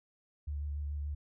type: tone with vibrato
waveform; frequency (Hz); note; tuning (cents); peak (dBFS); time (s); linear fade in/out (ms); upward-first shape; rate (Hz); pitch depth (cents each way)
sine; 72.9; D2; -12; -34; 0.47-1.15; 10; square; 6.9; 17
effects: none